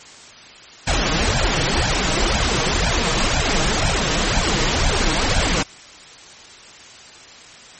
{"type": "noise with flanger", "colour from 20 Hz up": "pink", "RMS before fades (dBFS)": -18, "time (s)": [0.87, 5.63], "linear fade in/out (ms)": 5, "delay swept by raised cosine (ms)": [1.2, 6.4], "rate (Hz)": 2, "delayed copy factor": 0.9, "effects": ["white hiss -41 dBFS RMS until 7.79 s", "MP3 32 kbps"]}